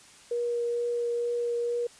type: tone with vibrato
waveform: sine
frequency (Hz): 476.2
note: A#4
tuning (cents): +37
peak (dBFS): -26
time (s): 0.31-1.87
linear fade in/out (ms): 5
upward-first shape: triangle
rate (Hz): 2.2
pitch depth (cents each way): 10
effects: white hiss -53 dBFS RMS until 1.99 s + resampled to 22050 Hz